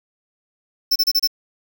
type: tone bursts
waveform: square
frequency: 5320 Hz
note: E8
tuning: 15 cents sharp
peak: -14 dBFS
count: 5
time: 0.91-1.275 s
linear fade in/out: 10 ms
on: 49 ms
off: 30 ms
effects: 7-bit